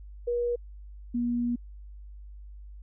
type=tone pair in turn; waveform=sine; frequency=480 / 240 Hz; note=B4 / B3; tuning=-49 / -49 cents; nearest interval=octave; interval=1200 cents; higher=first; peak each=-25 dBFS; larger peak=neither; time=0.27-0.56 / 1.14-1.56 s; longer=second; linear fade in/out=10 ms; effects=added 50 Hz sine -42 dBFS peak until 2.82 s